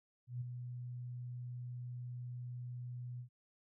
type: tone with ADSR envelope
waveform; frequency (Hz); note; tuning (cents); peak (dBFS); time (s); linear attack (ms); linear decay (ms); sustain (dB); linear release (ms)
sine; 123; B2; -7; -36; 0.27-3.29; 140; 15; -6; 95
effects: none